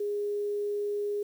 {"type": "tone", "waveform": "sine", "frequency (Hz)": 411.5, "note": "G#4", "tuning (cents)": -16, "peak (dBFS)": -28, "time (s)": [0, 1.23], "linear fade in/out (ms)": 5, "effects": ["9-bit"]}